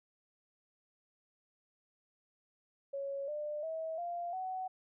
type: tone with pitch steps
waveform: sine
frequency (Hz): 554.4 / 597.6 / 644.2 / 694.5 / 748.6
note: C#5 / D5 / E5 / F5 / F#5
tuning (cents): 0 / +30 / -40 / -10 / +20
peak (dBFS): -36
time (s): 2.93-4.68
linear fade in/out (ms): 10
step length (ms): 350
effects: none